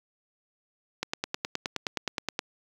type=click train; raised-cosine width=0.2 ms; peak=-11 dBFS; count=14; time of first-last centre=1.03-2.391 s; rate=9.55 Hz; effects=high-pass 100 Hz 12 dB/octave + 7-bit